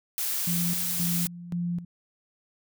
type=noise; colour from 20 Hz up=blue; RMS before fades=-29 dBFS; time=0.18-1.27 s; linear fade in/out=0 ms
type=tone with tremolo; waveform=sine; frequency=173.7 Hz; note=F3; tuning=9 cents flat; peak=-26 dBFS; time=0.47-1.85 s; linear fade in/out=5 ms; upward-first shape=square; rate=1.9 Hz; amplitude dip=75%
effects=none